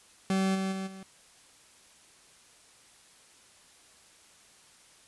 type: tone with level steps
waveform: 40% pulse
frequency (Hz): 191.4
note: G3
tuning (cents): -41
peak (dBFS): -24 / -28 / -32 / -42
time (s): 0.3-1.03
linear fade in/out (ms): 2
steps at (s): 0.54 / 0.71 / 0.86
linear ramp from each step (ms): 20
effects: white hiss -58 dBFS RMS until 5.07 s + resampled to 24000 Hz